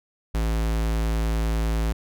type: tone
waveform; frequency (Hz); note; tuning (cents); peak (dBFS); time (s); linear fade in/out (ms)
square; 55; A1; 0; -22; 0.34-1.93; 10
effects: none